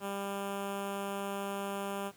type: tone with notch filter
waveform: 10% pulse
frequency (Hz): 198.6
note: G3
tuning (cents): +23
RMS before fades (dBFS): -37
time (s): 0-2.12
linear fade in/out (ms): 50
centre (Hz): 4700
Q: 1.2
effects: pink hiss -60 dBFS RMS until 2.16 s + high-pass 100 Hz 12 dB/octave